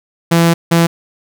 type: tone pair in turn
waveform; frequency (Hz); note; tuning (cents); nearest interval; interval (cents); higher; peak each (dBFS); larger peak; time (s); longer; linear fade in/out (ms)
sawtooth; 168 / 168; E3 / E3; +33 / +33; unison; 0; neither; -4; neither; 0.31-0.54 / 0.71-0.87; first; 10
effects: none